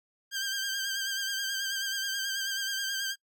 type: tone with vibrato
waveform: 15% pulse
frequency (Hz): 1584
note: G6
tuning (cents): +18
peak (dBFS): -24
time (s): 0.31-3.16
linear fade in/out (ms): 50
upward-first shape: sine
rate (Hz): 9.3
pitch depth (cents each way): 38
effects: noise-tail reverb RT60 0.1 s tail -25 dB re dry